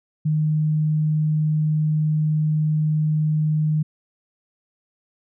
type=tone; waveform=sine; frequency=153.9 Hz; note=D#3; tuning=19 cents flat; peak=-17 dBFS; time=0.25-3.83 s; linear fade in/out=10 ms; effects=none